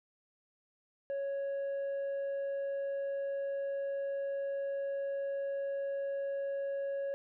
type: tone with tanh clipping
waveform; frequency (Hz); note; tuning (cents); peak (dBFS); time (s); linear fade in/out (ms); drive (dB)
sine; 554.4; C#5; 0; -34; 1.1-7.14; 0; 3
effects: none

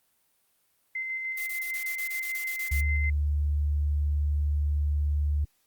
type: tone with tremolo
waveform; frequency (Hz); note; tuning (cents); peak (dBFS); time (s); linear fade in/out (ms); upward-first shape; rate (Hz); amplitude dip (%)
sine; 2070; C7; -19; -29; 0.95-3.1; 5; square; 6.7; 25
type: noise bursts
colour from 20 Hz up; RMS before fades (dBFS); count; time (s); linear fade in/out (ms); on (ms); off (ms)
blue; -38; 12; 1.37-2.809; 5; 97; 25
type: tone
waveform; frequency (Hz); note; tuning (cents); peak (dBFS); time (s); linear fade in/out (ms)
sine; 73.42; D2; 0; -23; 2.71-5.45; 10
effects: white hiss -70 dBFS RMS until 5.66 s + Opus 32 kbps

